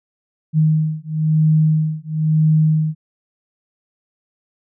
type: beating tone pair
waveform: sine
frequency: 155.56 / 156.56 Hz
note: D#3 / D#3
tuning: 0 / +11 cents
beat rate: 1 Hz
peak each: -16 dBFS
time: 0.53-2.95 s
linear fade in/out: 50 ms
effects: none